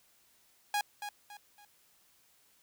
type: tone with echo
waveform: sawtooth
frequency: 825 Hz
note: G#5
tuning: 12 cents flat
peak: -25 dBFS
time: 0.74-0.81 s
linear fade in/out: 2 ms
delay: 280 ms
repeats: 3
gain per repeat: -9 dB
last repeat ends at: 1.65 s
effects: white hiss -67 dBFS RMS until 2.62 s

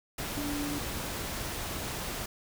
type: tone in noise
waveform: sine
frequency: 290 Hz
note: D4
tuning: 22 cents flat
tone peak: -33 dBFS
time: 0.37-0.79 s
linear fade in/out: 5 ms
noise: pink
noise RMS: -36 dBFS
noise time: 0.18-2.26 s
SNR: 0 dB
effects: none

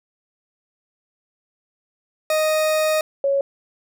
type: tone pair in turn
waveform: 40% pulse / sine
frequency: 622.3 / 554.4 Hz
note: D#5 / C#5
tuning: 0 / 0 cents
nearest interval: major second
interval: 200 cents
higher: first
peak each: -16 dBFS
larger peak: neither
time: 2.3-3.01 / 3.24-3.41 s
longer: first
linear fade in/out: 2 ms
effects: none

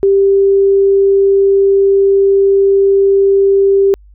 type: tone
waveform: sine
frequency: 393.4 Hz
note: G4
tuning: 6 cents sharp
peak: -6 dBFS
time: 0.03-3.94 s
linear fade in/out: 0 ms
effects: added 50 Hz sine -38 dBFS peak until 4.14 s

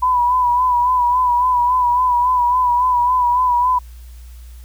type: tone with vibrato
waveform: sine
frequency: 987.8 Hz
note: B5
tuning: in tune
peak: -12 dBFS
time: 0.02-3.79 s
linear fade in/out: 10 ms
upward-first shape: sine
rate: 3.6 Hz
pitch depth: 45 cents each way
effects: added 60 Hz sine -34 dBFS peak until 4.64 s + white hiss -51 dBFS RMS until 4.64 s

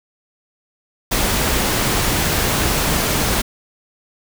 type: noise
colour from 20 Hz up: pink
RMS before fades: -18 dBFS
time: 1.11-3.42 s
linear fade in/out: 10 ms
effects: none

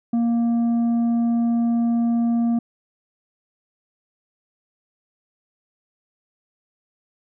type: tone with tanh clipping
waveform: sine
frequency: 233.8 Hz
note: A#3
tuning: 5 cents sharp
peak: -18 dBFS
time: 0.13-2.59 s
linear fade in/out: 5 ms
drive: 5 dB
effects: none

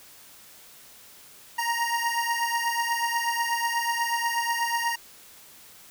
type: beating tone pair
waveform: 25% pulse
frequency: 932.3 / 940.5 Hz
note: A#5 / A#5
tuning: 0 / +15 cents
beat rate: 8.2 Hz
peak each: -23 / -25 dBFS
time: 1.58-4.96 s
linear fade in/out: 10 ms
effects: white hiss -50 dBFS RMS until 5.9 s

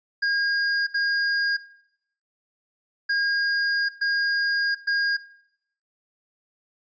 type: tone bursts at uneven times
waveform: square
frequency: 1625 Hz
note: G#6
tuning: 38 cents flat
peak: -21 dBFS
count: 5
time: 0.22-0.87 / 0.94-1.57 / 3.09-3.89 / 4.01-4.75 / 4.87-5.17 s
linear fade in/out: 10 ms
effects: noise-tail reverb RT60 0.7 s tail -18 dB re dry + resampled to 16000 Hz

